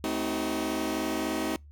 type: chord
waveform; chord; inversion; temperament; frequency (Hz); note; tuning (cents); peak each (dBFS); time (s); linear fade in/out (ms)
sawtooth; A diminished seventh; none; just; 220 / 264 / 316.8 / 380.2; A3 / C4 / Eb4 / Gb4; 0 / +16 / +31 / +47; -32 / -30 / -27 / -32; 0.04-1.56; 0
effects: noise-tail reverb RT60 0.2 s tail -26 dB re dry + added 73 Hz sine -47 dBFS peak until 1.71 s